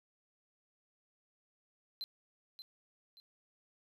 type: tone with echo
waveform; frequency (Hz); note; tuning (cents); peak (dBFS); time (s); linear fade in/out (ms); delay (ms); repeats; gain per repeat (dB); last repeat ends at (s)
triangle; 4087; C8; -41; -37; 2.01-2.04; 0; 580; 2; -9; 3.2
effects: none